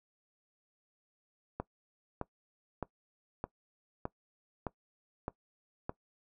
click train, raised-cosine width 1 ms, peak -21 dBFS, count 8, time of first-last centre 1.6-5.894 s, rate 1.63 Hz, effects noise-tail reverb RT60 0.1 s tail -20 dB re dry

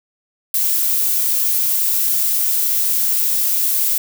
violet noise, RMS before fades -17 dBFS, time 0.54-3.98 s, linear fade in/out 2 ms, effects none

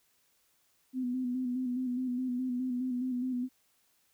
sine tone with vibrato, 251.7 Hz, B3, 33 cents sharp, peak -30 dBFS, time 0.93-3.49 s, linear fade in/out 50 ms, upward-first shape square, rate 4.8 Hz, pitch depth 37 cents each way, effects white hiss -71 dBFS RMS until 4.13 s

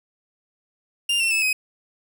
40% pulse tone with pitch steps, 2800 / 2705 / 2612 / 2524 Hz, F7 / E7 / E7 / D#7, +4 / +44 / -17 / +24 cents, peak -18 dBFS, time 1.09-1.53 s, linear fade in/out 5 ms, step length 110 ms, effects none

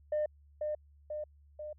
sine tone with echo, 604 Hz, D5, 48 cents sharp, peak -27 dBFS, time 0.12-0.26 s, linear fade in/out 5 ms, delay 490 ms, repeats 3, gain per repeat -4 dB, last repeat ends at 1.73 s, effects tanh soft clip ceiling -26 dBFS + added 72 Hz sine -58 dBFS peak until 1.78 s

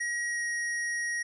square tone with pitch glide, 1900 to 1888 Hz, A#6 to A#6, +33 to +22 cents, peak -30 dBFS, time 0-1.23 s, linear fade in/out 10 ms, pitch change -11 cents, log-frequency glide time 0.27-0.44 s, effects resampled to 24000 Hz

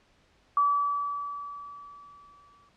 sine tone with exponential decay, 1150 Hz, D6, 37 cents flat, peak -19 dBFS, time 0.57-2.69 s, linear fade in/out 2 ms, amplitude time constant 460 ms, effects pink hiss -64 dBFS RMS until 2.76 s + low-pass 5000 Hz 12 dB/octave

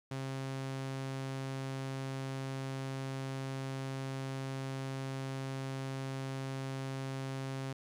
sawtooth tone, 134 Hz, C3, 42 cents sharp, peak -33 dBFS, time 0.11-7.73 s, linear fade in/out 5 ms, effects low-pass 9000 Hz 12 dB/octave + 12-bit

